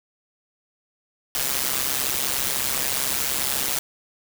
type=noise with amplitude modulation; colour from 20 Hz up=white; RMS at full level=-21 dBFS; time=1.35-3.79 s; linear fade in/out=0 ms; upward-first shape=sine; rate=134 Hz; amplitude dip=80%; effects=none